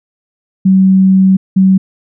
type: tone pair in turn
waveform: sine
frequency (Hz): 190 / 190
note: F#3 / F#3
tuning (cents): +46 / +46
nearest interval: unison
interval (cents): 0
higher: neither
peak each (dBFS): -4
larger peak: neither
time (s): 0.65-1.37 / 1.56-1.78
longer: first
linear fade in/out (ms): 10
effects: none